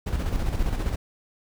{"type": "noise with tremolo", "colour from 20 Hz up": "brown", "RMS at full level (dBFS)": -24, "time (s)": [0.06, 0.96], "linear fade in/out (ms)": 10, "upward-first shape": "square", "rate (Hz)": 15, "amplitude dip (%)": 45, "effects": []}